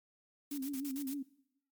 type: tone with vibrato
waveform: sine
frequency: 275.5 Hz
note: C#4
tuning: 11 cents flat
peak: -36 dBFS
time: 0.51-1.23 s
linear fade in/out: 10 ms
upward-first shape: sine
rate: 6.6 Hz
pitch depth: 88 cents each way
type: noise bursts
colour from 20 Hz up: blue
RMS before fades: -46 dBFS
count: 6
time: 0.51-1.137 s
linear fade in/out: 2 ms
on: 67 ms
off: 45 ms
effects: noise-tail reverb RT60 0.8 s tail -21 dB re dry + MP3 96 kbps